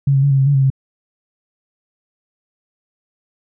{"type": "tone with pitch steps", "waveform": "sine", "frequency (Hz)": [138.9, 135.7, 141.3, 136.2, 134.4, 142.7, 135.3, 134.2], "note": ["C#3", "C#3", "C#3", "C#3", "C3", "D3", "C#3", "C3"], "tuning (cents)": [4, -36, 34, -30, 47, -49, -42, 44], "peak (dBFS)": -10, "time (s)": [0.07, 0.702], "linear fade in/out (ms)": 5, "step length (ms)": 79, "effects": []}